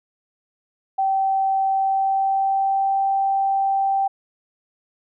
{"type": "tone with pitch glide", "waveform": "sine", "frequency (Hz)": [774, 781.6], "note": ["G5", "G5"], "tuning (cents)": [-22, -5], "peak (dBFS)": -17, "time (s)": [0.98, 4.08], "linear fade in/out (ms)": 10, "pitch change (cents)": 17, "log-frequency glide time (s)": [1.67, 3.02], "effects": []}